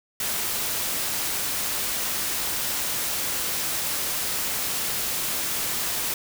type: noise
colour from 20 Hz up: white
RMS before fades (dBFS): -27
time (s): 0.2-6.14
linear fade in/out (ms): 2
effects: none